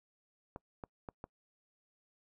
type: clicks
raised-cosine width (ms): 1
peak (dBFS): -29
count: 4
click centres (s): 0.561 / 0.838 / 1.088 / 1.241
effects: noise-tail reverb RT60 0.1 s tail -25 dB re dry